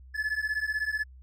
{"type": "beating tone pair", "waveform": "triangle", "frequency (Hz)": [1714, 1730], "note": ["A6", "A6"], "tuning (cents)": [-46, -30], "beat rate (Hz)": 16, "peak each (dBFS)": -29, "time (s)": [0.14, 1.04], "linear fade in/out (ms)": 20, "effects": ["added 64 Hz sine -47 dBFS peak until 1.22 s"]}